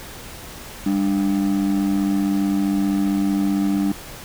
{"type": "ring-modulated tone", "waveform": "triangle", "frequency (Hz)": 246.9, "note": "B3", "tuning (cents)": 0, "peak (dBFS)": -12, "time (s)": [0.86, 3.92], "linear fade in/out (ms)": 5, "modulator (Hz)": 47.7, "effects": ["pink hiss -37 dBFS RMS until 4.24 s"]}